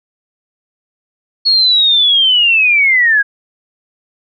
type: linear sweep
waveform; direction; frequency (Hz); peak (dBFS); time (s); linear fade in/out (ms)
sine; down; 4358 to 1613; -7; 1.45-3.23; 20
effects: none